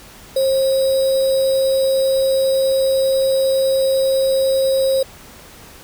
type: tone with sample-and-hold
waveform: sine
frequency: 534 Hz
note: C5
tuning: 35 cents sharp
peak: -13 dBFS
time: 0.36-5.03 s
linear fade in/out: 5 ms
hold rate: 4410 Hz
effects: pink hiss -41 dBFS RMS until 5.83 s